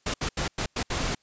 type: noise bursts at uneven times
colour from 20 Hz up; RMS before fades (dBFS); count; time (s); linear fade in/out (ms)
pink; -28; 6; 0.06-0.14 / 0.21-0.29 / 0.37-0.48 / 0.58-0.66 / 0.76-0.83 / 0.9-1.15; 5
effects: white hiss -67 dBFS RMS until 1.22 s + resampled to 16000 Hz